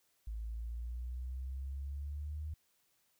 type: exponential sweep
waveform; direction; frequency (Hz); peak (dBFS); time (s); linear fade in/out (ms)
sine; up; 53.9 to 77.5; -38; 0.27-2.54; 5
effects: white hiss -75 dBFS RMS until 3.19 s